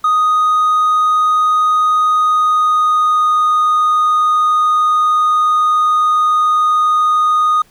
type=tone with pitch glide; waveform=triangle; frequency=1244.5 to 1236.6 Hz; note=D#6 to D#6; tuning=0 to -11 cents; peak=-7 dBFS; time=0.04-7.62 s; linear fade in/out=5 ms; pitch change=-11 cents; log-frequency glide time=2.06-3.43 s; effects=tanh soft clip ceiling -4 dBFS + pink hiss -51 dBFS RMS until 7.7 s